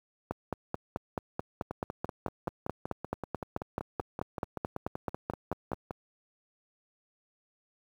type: two click trains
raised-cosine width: 1 ms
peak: -17 / -21 dBFS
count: 26 / 23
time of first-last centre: 0.31-5.733 / 1.71-5.908 s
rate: 4.61 / 5.24 Hz
effects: high-pass 60 Hz 12 dB/octave + 9-bit